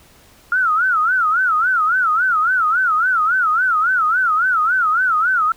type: tone with vibrato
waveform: sine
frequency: 1376 Hz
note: F6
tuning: 26 cents flat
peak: -13 dBFS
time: 0.52-5.52 s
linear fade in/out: 2 ms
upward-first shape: sine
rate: 3.6 Hz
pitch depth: 190 cents each way
effects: pink hiss -49 dBFS RMS until 5.56 s